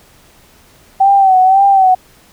sine tone with vibrato, 768 Hz, G5, 36 cents flat, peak -5 dBFS, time 1-1.95 s, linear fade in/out 10 ms, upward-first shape sine, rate 1.9 Hz, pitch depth 61 cents each way, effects pink hiss -46 dBFS RMS until 2.32 s

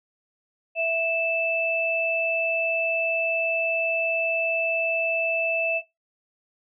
sine tone pair together, 659.3 / 2635 Hz, E5 / E7, 0 / -1 cents, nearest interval 2 octaves, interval 2399 cents, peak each -24 dBFS, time 0.75-5.82 s, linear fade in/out 50 ms, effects noise-tail reverb RT60 0.2 s tail -19 dB re dry

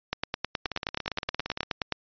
two click trains, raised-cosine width 0.2 ms, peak -9 / -14 dBFS, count 18 / 18, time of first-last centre 0.13-1.923 / 0.66-1.631 s, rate 9.48 / 17.5 Hz, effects resampled to 11025 Hz

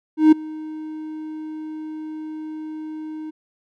triangle tone with ADSR envelope, 311.1 Hz, D#4, in tune, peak -4 dBFS, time 0.17-3.31 s, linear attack 150 ms, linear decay 10 ms, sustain -23 dB, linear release 16 ms, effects none

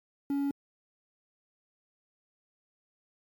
triangle tone with quantisation, 280.8 Hz, C#4, 22 cents sharp, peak -25 dBFS, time 0.3-0.51 s, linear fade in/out 2 ms, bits 9, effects MP3 96 kbps

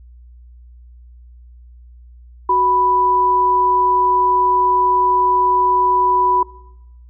sine tone pair together, 371.7 / 987.8 Hz, F#4 / B5, +8 / 0 cents, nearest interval octave + perfect fourth, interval 1692 cents, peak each -21 / -12 dBFS, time 2.49-6.43 s, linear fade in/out 5 ms, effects noise-tail reverb RT60 0.9 s tail -21 dB re dry + added 60 Hz sine -39 dBFS peak until 7.09 s

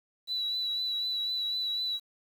sine tone with vibrato, 3945 Hz, B7, 3 cents flat, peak -28 dBFS, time 0.27-2 s, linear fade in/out 50 ms, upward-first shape triangle, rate 4 Hz, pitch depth 31 cents each way, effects tanh soft clip ceiling -24 dBFS + 9-bit

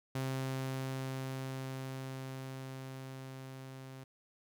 sawtooth tone with level ramp, 132.3 Hz, C3, 20 cents sharp, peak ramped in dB -30 to -43 dBFS, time 0.15-4.04 s, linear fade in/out 5 ms, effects none

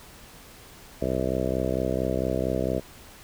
harmonic tone, 64.4 Hz, C2, 27 cents flat, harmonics 1 / 2 / 3 / 4 / 5 / 6 / 7 / 8 / 9 / 10, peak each -33 / -33 / -33 / -33 / -33 / -33 / -33 / -33 / -33 / -33 dBFS, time 1.01-2.8 s, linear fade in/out 10 ms, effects pink hiss -48 dBFS RMS until 3.23 s

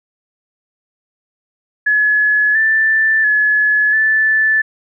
sine tone with pitch steps, 1701 / 1767 / 1705 / 1752 Hz, G#6 / A6 / G#6 / A6, +41 / +7 / +45 / -8 cents, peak -10 dBFS, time 1.86-4.62 s, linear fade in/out 10 ms, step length 690 ms, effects none

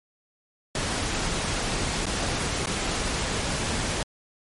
pink noise with dropouts, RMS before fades -27 dBFS, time 0.75-4.03 s, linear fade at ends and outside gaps 2 ms, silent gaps 2.057-2.065 / 2.66-2.669 s, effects low-pass 10000 Hz 12 dB/octave + MP3 48 kbps

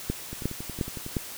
two click trains, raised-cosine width 3 ms, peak -13 / -23 dBFS, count 4 / 9, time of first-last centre 0.1-1.168 / 0.33-1.064 s, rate 2.81 / 10.9 Hz, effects white hiss -40 dBFS RMS until 1.37 s

